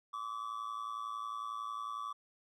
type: tone with amplitude modulation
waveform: triangle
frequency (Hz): 1149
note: D6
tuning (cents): -38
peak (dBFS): -33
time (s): 0.13-2.13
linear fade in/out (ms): 10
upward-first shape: sine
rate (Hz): 111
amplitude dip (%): 75
effects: none